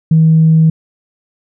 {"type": "tone", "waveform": "sine", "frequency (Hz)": 160, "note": "D#3", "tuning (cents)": 49, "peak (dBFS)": -4, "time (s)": [0.11, 0.7], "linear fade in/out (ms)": 5, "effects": ["tanh soft clip ceiling 0 dBFS"]}